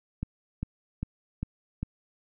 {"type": "click train", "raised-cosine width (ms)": 5, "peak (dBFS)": -18, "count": 5, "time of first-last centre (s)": [0.23, 1.83], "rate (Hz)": 2.5, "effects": []}